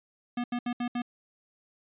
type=tone bursts at uneven times; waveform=square; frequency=242.3 Hz; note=B3; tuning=33 cents flat; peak=-29 dBFS; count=5; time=0.37-0.44 / 0.52-0.59 / 0.66-0.73 / 0.8-0.88 / 0.95-1.02 s; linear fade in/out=5 ms; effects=resampled to 8000 Hz